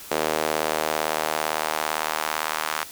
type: tone with high-pass filter sweep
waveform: sawtooth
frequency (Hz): 77.78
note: D#2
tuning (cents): 0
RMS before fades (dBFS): -26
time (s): 0.11-2.84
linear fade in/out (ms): 5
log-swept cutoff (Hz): 470 to 1100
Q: 1.4
effects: white hiss -41 dBFS RMS until 2.91 s